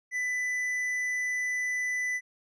triangle tone with tanh clipping, 1994 Hz, B6, 16 cents sharp, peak -29 dBFS, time 0.11-2.21 s, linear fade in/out 50 ms, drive 11 dB, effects none

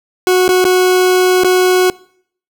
40% pulse tone with dropouts, 367.2 Hz, F#4, 13 cents flat, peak -7 dBFS, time 0.27-1.9 s, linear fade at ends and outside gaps 1 ms, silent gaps 0.48-0.49 / 0.643-0.651 / 1.436-1.445 s, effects noise-tail reverb RT60 0.6 s tail -23 dB re dry

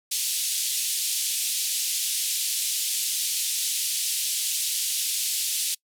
white band-pass noise, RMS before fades -27 dBFS, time 0.11-5.75 s, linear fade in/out 10 ms, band 2900 to 12000 Hz, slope 24 dB/octave, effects noise-tail reverb RT60 0.1 s tail -25 dB re dry

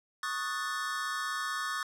square chord, D# half-diminished seventh, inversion third, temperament equal, 1108.7 / 1244.5 / 1480 / 1760 Hz, C#6 / D#6 / F#6 / A6, 0 / 0 / 0 / 0 cents, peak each -39 / -38 / -40 / -38 dBFS, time 0.23-1.83 s, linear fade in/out 2 ms, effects low-pass 11000 Hz 12 dB/octave

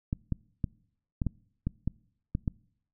clicks, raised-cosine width 5 ms, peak -16 dBFS, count 9, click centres 0.129 / 0.323 / 0.642 / 1.218 / 1.267 / 1.67 / 1.876 / 2.351 / 2.478 s, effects noise-tail reverb RT60 0.7 s tail -25 dB re dry

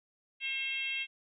sine tone with frequency modulation, 2692 Hz, E7, 36 cents sharp, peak -32 dBFS, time 0.4-1.07 s, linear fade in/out 50 ms, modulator 545 Hz, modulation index 1, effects none

